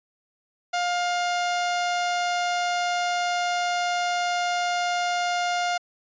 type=tone; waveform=sawtooth; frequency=707 Hz; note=F5; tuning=21 cents sharp; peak=-19 dBFS; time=0.73-5.78 s; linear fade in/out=10 ms; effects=resampled to 16000 Hz